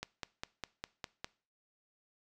click train, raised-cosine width 0.2 ms, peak -21 dBFS, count 7, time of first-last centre 0.03-1.245 s, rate 4.94 Hz, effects noise-tail reverb RT60 0.4 s tail -21 dB re dry

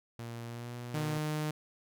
sawtooth tone with pitch glide, 117.1 to 120.95 Hz, A#2 to B2, +8 to -36 cents, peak -36 dBFS, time 0.19-1.18 s, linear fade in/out 0 ms, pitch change +56 cents, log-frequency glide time 0.45-0.74 s
sawtooth tone, 152.7 Hz, D#3, 32 cents flat, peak -28 dBFS, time 0.94-1.51 s, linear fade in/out 5 ms
effects none

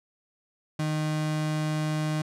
35% pulse tone, 154.1 Hz, D#3, 16 cents flat, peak -24 dBFS, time 0.79-2.22 s, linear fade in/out 5 ms, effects low-pass 10000 Hz 12 dB/octave

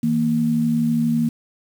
sine tone pair together, 160.89 / 233.1 Hz, E3 / A#3, -42 / 0 cents, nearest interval tritone, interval 642 cents, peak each -23 / -17 dBFS, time 0.03-1.29 s, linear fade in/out 5 ms, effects 7-bit

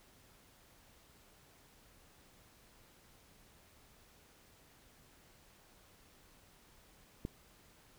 click, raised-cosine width 3 ms, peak -25 dBFS, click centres 7.251 s, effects pink hiss -64 dBFS RMS until 7.98 s

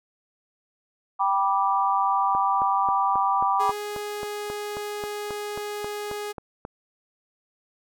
sine chord, G major, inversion none, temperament equal with one note detuned, 784 / 978.1 / 1174.7 Hz, G5 / B5 / D6, 0 / -17 / 0 cents, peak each -24 dBFS, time 1.19-3.72 s, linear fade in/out 20 ms
click train, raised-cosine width 1 ms, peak -20 dBFS, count 17, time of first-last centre 2.35-6.651 s, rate 3.72 Hz
sawtooth tone, 415.3 Hz, G#4, in tune, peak -26 dBFS, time 3.59-6.33 s, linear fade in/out 20 ms
effects none

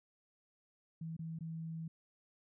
sine tone with dropouts, 162.6 Hz, E3, 23 cents flat, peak -40 dBFS, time 1.01-1.88 s, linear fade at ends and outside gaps 5 ms, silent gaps 1.167-1.191 / 1.389-1.407 s, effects none

